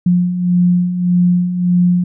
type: beating tone pair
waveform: sine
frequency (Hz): 176.4 / 178.1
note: F3 / F3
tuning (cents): +18 / +34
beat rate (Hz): 1.7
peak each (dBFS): -18 / -11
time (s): 0.06-2.04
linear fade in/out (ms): 5
effects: none